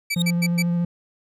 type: tone bursts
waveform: sawtooth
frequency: 2309 Hz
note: D7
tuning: 30 cents flat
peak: -18 dBFS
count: 4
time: 0.1-0.626 s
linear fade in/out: 10 ms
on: 49 ms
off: 110 ms
type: tone with exponential growth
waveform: 40% pulse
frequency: 3729 Hz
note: A#7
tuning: in tune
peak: -18 dBFS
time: 0.12-0.22 s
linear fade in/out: 2 ms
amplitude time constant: 21 ms
type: tone with vibrato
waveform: triangle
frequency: 172.7 Hz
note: F3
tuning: 19 cents flat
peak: -17 dBFS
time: 0.16-0.85 s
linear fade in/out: 5 ms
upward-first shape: sine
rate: 14 Hz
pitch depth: 13 cents each way
effects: resampled to 32000 Hz